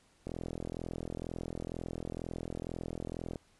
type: click train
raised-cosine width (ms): 2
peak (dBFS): -25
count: 131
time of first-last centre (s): 0.27-3.358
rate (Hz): 42.1
effects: pink hiss -67 dBFS RMS until 3.59 s + resampled to 24000 Hz